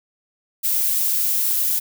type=noise; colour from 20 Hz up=violet; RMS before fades=-20 dBFS; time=0.63-1.8 s; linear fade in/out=20 ms; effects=none